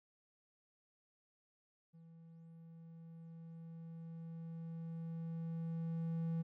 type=tone with level ramp; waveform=triangle; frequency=164.81 Hz; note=E3; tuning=in tune; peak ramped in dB=-55 to -33 dBFS; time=1.93-6.43 s; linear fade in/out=20 ms; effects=none